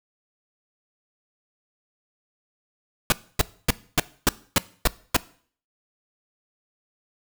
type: noise bursts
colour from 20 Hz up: pink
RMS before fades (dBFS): -17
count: 8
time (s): 3.1-5.166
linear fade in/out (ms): 2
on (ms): 22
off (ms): 270
effects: noise-tail reverb RT60 0.5 s tail -20 dB re dry